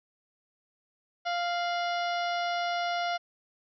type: harmonic tone with a mistuned harmonic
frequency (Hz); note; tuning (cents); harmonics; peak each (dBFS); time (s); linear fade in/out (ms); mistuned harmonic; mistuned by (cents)
697; F5; -4; 1 / 2 / 3 / 4 / 5 / 6 / 7 / 8; -29 / -35 / -39 / -41 / -43 / -45 / -46 / -47; 1.25-3.18; 20; 4; +76
effects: none